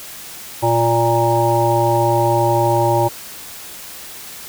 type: harmonic tone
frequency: 116.54 Hz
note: A#2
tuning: in tune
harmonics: 1 / 3 / 5 / 7 / 8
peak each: -19 / -19 / -19 / -19 / -19 dBFS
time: 0.62-3.09 s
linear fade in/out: 20 ms
effects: white hiss -34 dBFS RMS until 4.48 s